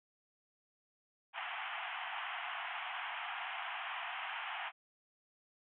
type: band-pass noise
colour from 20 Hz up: pink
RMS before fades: -42 dBFS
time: 1.33-4.72 s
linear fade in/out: 50 ms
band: 700 to 3200 Hz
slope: 96 dB/octave
effects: none